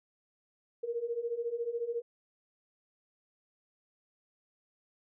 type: beating tone pair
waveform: sine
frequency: 460.6 / 474.6 Hz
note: A#4 / A#4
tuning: -21 / +31 cents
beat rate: 14 Hz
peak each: -37 / -34 dBFS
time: 0.83-2.02 s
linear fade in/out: 10 ms
effects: none